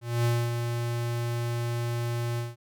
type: tone with ADSR envelope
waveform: square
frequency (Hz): 118.6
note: A#2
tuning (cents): +30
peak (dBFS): -22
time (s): 0.01-2.56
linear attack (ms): 240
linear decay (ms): 250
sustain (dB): -6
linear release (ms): 180
effects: none